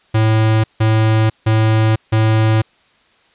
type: tone bursts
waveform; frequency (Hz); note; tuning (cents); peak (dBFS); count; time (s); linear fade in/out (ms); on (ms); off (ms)
square; 110; A2; 0; -11; 4; 0.14-2.62; 10; 500; 160
effects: white hiss -54 dBFS RMS until 3.34 s + resampled to 8000 Hz